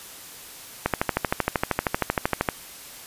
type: click train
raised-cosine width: 0.5 ms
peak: -5 dBFS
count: 22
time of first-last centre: 0.86-2.488 s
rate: 12.9 Hz
effects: white hiss -42 dBFS RMS until 3.06 s + resampled to 32000 Hz